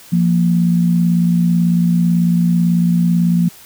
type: tone pair together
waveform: sine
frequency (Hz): 173.6 / 231.7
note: F3 / A#3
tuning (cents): -10 / -10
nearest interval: perfect fourth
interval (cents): 500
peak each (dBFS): -11 / -19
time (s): 0.12-3.49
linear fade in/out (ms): 10
effects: white hiss -41 dBFS RMS until 3.65 s